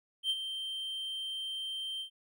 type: tone with ADSR envelope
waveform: triangle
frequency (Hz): 3136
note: G7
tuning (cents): 0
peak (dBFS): -25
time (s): 0.23-2.1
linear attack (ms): 69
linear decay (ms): 47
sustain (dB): -9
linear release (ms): 96
effects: none